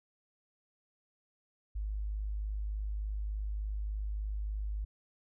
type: tone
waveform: sine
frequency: 51.7 Hz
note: G#1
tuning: 7 cents flat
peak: -33 dBFS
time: 1.75-4.85 s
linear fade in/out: 10 ms
effects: none